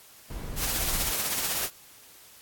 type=noise; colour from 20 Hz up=brown; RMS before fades=-34 dBFS; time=0.3-1.11 s; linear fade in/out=2 ms
type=noise with tremolo; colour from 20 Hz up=white; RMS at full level=-27 dBFS; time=0.56-1.7 s; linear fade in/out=50 ms; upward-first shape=triangle; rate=16 Hz; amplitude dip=40%
effects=white hiss -52 dBFS RMS until 2.41 s + AAC 64 kbps